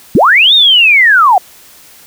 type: linear two-way sweep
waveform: sine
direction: up then down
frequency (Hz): 134 to 3765 to 702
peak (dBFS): -3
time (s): 0.15-1.38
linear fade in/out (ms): 2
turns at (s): 0.54
effects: white hiss -39 dBFS RMS until 2.06 s